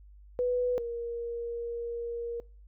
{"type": "tone pair in turn", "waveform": "sine", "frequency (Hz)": [493.9, 470.4], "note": ["B4", "A#4"], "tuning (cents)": [0, 16], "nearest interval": "minor second", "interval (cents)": 84, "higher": "first", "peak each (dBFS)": [-25, -32], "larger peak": "first", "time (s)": [[0.39, 0.78], [0.78, 2.4]], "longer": "second", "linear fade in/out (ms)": 0, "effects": ["noise-tail reverb RT60 0.4 s tail -24 dB re dry", "added 50 Hz sine -50 dBFS peak until 2.67 s"]}